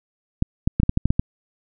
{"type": "clicks", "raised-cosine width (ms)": 5, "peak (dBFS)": -5, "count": 9, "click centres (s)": [0.424, 0.675, 0.8, 0.833, 0.894, 0.974, 1.056, 1.105, 1.195], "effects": []}